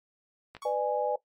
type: clicks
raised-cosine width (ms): 0.3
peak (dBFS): -28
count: 2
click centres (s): 0.55 / 0.567
type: tone with exponential decay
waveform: 45% pulse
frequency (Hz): 1119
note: C#6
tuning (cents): +16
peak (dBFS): -37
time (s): 0.62-0.8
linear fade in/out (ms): 2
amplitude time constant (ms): 38
type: chord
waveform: sine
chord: G# diminished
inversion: first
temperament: just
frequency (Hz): 498.4 / 598 / 830.6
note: B4 / D5 / G#5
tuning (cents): +16 / +31 / 0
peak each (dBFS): -30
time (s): 0.65-1.16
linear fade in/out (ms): 5
effects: noise-tail reverb RT60 0.1 s tail -17 dB re dry + MP3 64 kbps